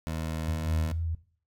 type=tone with pitch glide; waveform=20% pulse; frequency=80 to 79.26 Hz; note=D#2 to D#2; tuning=+49 to +33 cents; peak=-26 dBFS; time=0.07-0.92 s; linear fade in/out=0 ms; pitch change=-16 cents; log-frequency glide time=0.18-0.7 s
type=tone with vibrato; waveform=sine; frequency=82.41 Hz; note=E2; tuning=in tune; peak=-28 dBFS; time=0.48-1.15 s; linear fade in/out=5 ms; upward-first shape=sine; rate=6 Hz; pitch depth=22 cents each way
effects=noise-tail reverb RT60 0.5 s tail -18 dB re dry